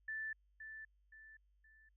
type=tone with echo; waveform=sine; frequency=1760 Hz; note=A6; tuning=in tune; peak=-40 dBFS; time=0.08-0.33 s; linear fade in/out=5 ms; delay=520 ms; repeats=3; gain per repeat=-8 dB; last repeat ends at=1.89 s; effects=added 50 Hz sine -70 dBFS peak until 1.96 s